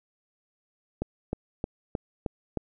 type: click train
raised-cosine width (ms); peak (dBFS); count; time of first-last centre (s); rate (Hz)
2; -15; 6; 1.02-2.573; 3.22
effects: none